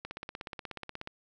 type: click train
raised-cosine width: 0.3 ms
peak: -23 dBFS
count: 18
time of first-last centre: 0.05-1.074 s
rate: 16.6 Hz
effects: none